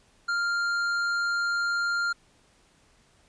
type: tone with hard clipping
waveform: sine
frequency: 1396.9 Hz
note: F6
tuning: in tune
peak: -26 dBFS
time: 0.28-2.13 s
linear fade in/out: 10 ms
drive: 8 dB
effects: pink hiss -62 dBFS RMS until 3.28 s + resampled to 22050 Hz